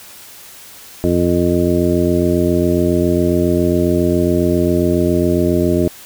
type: harmonic tone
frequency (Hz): 87.31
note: F2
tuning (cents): 0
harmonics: 1 / 2 / 3 / 4 / 5 / 7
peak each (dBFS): -20 / -19 / -18 / -16 / -22 / -21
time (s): 1.04-5.88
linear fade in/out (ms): 0
effects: white hiss -38 dBFS RMS until 6.05 s